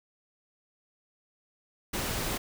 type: noise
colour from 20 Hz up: pink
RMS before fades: -32 dBFS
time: 1.93-2.38 s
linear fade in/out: 10 ms
effects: none